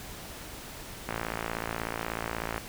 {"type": "click train", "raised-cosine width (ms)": 0.5, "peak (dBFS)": -16, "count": 85, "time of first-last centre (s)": [1.09, 2.579], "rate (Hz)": 56.4, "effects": ["pink hiss -43 dBFS RMS until 2.68 s"]}